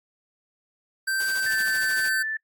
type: tone with pitch glide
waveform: square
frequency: 1561 to 1538.6 Hz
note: G6 to G6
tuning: -8 to -33 cents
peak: -24 dBFS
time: 1.07-2.23 s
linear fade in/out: 10 ms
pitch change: -25 cents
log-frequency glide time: 1.23-1.82 s
type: noise with tremolo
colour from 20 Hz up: white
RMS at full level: -35 dBFS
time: 1.2-2.09 s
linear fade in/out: 2 ms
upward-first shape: triangle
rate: 13 Hz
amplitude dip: 70%
type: tone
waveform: sine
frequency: 1760 Hz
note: A6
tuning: in tune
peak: -26 dBFS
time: 1.46-2.37 s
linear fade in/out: 5 ms
effects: noise-tail reverb RT60 0.1 s tail -24 dB re dry + AAC 64 kbps